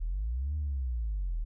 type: linear two-way sweep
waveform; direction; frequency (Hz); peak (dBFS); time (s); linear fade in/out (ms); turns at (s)
sine; up then down; 36.71 to 76.7 to 36.71; -28; 0-1.45; 20; 0.56
effects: tanh soft clip ceiling -26 dBFS